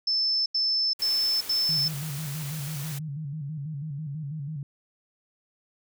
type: tone bursts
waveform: sine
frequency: 5274 Hz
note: E8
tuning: in tune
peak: -22 dBFS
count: 4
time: 0.07-1.882 s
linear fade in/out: 5 ms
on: 390 ms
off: 84 ms
type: noise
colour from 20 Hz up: white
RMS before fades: -39 dBFS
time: 0.99-2.99 s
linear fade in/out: 10 ms
type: tone with vibrato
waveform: sine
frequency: 148.2 Hz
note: D3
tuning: 16 cents sharp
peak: -31 dBFS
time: 1.69-4.63 s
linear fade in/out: 2 ms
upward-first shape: square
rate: 6.1 Hz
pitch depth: 97 cents each way
effects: none